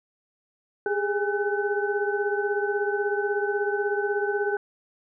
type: tone cluster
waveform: sine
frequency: 403.8 / 420.1 / 817 / 1513 Hz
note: G#4 / G#4 / G#5 / F#6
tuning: -49 / +20 / -29 / +38 cents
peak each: -26 / -29 / -32 / -30 dBFS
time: 0.86-4.57 s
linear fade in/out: 2 ms
effects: none